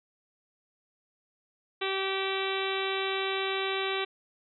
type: harmonic tone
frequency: 386.1 Hz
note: G4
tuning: 26 cents flat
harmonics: 1 / 2 / 3 / 4 / 5 / 6 / 7 / 8 / 9 / 10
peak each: -32 / -38 / -37 / -40 / -40 / -37 / -39 / -41 / -40 / -39 dBFS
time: 1.81-4.05 s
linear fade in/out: 10 ms
effects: none